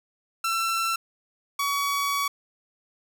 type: tone pair in turn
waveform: sawtooth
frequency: 1344 / 1130.2 Hz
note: E6 / C#6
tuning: +33 / +33 cents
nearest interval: minor third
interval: 300 cents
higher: first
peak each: -20 dBFS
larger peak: neither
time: 0.44-0.96 / 1.59-2.28 s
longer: second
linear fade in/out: 5 ms
effects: none